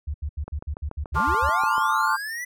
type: tone bursts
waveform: sine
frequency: 73.42 Hz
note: D2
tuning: in tune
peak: -25 dBFS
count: 10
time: 0.07-1.492 s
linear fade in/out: 10 ms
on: 72 ms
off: 78 ms
type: click train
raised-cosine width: 1 ms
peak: -22 dBFS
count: 10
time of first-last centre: 0.48-1.781 s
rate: 6.92 Hz
type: linear sweep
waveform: square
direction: up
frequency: 103.8 to 2000 Hz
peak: -30 dBFS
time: 1.14-2.45 s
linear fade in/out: 10 ms
type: chord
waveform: sine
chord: D minor seventh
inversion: second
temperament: just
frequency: 881 / 1057.2 / 1174.7 / 1409.6 Hz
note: A5 / C6 / D6 / F6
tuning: +2 / +18 / 0 / +16 cents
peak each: -25 dBFS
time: 1.15-2.17 s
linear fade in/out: 20 ms
effects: none